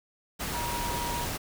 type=tone in noise; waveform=sine; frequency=953 Hz; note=A#5; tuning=38 cents sharp; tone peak=-33 dBFS; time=0.53-1.26 s; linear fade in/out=20 ms; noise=pink; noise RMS=-33 dBFS; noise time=0.39-1.38 s; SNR=-3 dB; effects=none